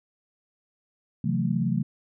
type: chord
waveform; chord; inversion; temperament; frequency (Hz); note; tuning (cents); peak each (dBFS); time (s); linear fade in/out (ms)
sine; F# half-diminished seventh; second; just; 133.2 / 166.5 / 185 / 222; C3 / E3 / F#3 / A3; +31 / +18 / 0 / +16; -28; 1.24-1.83; 5
effects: none